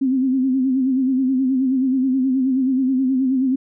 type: tone with vibrato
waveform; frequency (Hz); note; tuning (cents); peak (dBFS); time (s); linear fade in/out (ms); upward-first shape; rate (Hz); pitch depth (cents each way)
sine; 261.6; C4; 0; -15; 0.01-3.56; 10; sine; 9.4; 63
effects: none